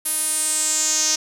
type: tone with band-pass filter sweep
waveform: sawtooth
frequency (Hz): 310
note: D#4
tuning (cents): -6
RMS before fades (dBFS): -21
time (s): 0.05-1.16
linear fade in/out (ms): 10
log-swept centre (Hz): 11000 to 5900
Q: 5.2
effects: none